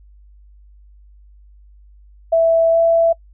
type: tone with pitch glide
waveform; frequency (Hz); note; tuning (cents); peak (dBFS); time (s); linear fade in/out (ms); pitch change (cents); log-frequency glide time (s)
sine; 659.3 to 665.4; E5 to E5; 0 to +16; -10; 2.32-3.13; 10; +16; 2.71-2.78
effects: noise-tail reverb RT60 0.1 s tail -25 dB re dry + added 50 Hz sine -43 dBFS peak until 3.33 s